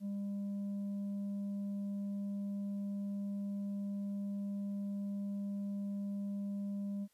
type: tone with tanh clipping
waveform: sine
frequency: 200.5 Hz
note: G3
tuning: 39 cents sharp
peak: -37 dBFS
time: 0-7.08 s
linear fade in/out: 50 ms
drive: 3 dB
effects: white hiss -74 dBFS RMS until 7.13 s + resampled to 32000 Hz